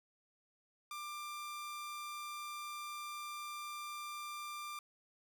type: tone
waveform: sawtooth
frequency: 1188 Hz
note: D6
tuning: 20 cents sharp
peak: -39 dBFS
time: 0.91-4.79 s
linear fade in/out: 2 ms
effects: none